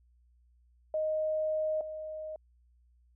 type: tone pair in turn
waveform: sine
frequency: 622.3 / 622.3 Hz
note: D#5 / D#5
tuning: 0 / 0 cents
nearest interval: unison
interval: 0 cents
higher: neither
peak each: -28 / -37 dBFS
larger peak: first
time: 0.94-1.81 / 1.81-2.36 s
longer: first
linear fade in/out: 2 ms
effects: added 60 Hz sine -62 dBFS peak until 3.15 s